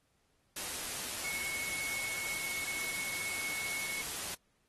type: tone in noise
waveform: sine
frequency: 2199 Hz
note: C#7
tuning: 14 cents flat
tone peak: -38 dBFS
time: 1.24-4.02 s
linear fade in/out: 10 ms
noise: white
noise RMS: -39 dBFS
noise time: 0.56-4.35 s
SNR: -2 dB
effects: pink hiss -75 dBFS RMS until 4.68 s + AAC 32 kbps